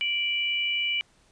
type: tone pair together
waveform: sine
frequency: 2341 / 2949 Hz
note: D7 / F#7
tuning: -6 / -6 cents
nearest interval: major third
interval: 400 cents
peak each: -27 / -27 dBFS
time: 0.01-1.01 s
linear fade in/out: 0 ms
effects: pink hiss -62 dBFS RMS until 1.31 s + resampled to 22050 Hz